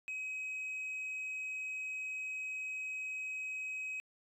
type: tone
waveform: sine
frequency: 2538 Hz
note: D#7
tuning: 34 cents sharp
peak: -35 dBFS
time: 0.08-4 s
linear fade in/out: 0 ms
effects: tanh soft clip ceiling -37 dBFS